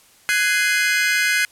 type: chord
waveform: 40% pulse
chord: Ab dominant seventh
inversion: third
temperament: just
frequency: 1495.1 / 1661.2 / 2077 / 2492 Hz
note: Gb6 / Ab6 / C7 / Eb7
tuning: +18 / 0 / -13 / +2 cents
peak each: -21 / -21 / -20 / -24 dBFS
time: 0.29-1.45 s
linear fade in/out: 0 ms
effects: white hiss -52 dBFS RMS until 1.51 s + low-pass 12000 Hz 12 dB/octave